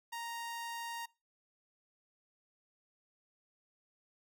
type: tone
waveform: sawtooth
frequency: 932.3 Hz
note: A#5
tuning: in tune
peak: -36 dBFS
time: 0.12-1.06 s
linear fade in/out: 10 ms
effects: noise-tail reverb RT60 0.3 s tail -24 dB re dry